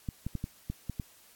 clicks, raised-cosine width 5 ms, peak -21 dBFS, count 7, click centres 0.088 / 0.266 / 0.353 / 0.441 / 0.7 / 0.897 / 0.998 s, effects white hiss -59 dBFS RMS until 1.35 s + AAC 64 kbps

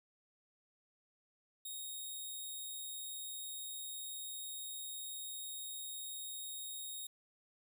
10% pulse tone, 3737 Hz, A#7, 4 cents sharp, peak -35 dBFS, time 1.65-7.07 s, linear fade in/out 5 ms, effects none

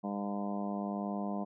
harmonic tone with a mistuned harmonic, 101.1 Hz, G#2, 46 cents flat, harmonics 2 / 3 / 4 / 5 / 6 / 7 / 8 / 9 / 10, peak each -35 / -43 / -47 / -48 / -44 / -42 / -50 / -48 / -48 dBFS, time 0.03-1.45 s, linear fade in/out 20 ms, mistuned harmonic 10, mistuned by +15 cents, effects none

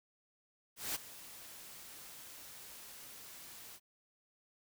white noise with ADSR envelope, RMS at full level -36 dBFS, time 0.76-3.8 s, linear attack 190 ms, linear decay 19 ms, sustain -16 dB, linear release 52 ms, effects none

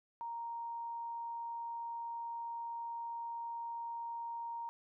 sine tone, 932.3 Hz, A#5, in tune, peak -39 dBFS, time 0.21-4.69 s, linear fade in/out 0 ms, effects none

